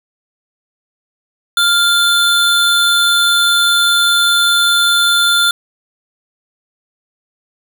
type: tone pair together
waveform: square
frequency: 1400 / 3525 Hz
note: F6 / A7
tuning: +4 / +2 cents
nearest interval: octave + major third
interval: 1598 cents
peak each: -13 dBFS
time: 1.57-5.51 s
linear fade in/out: 2 ms
effects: none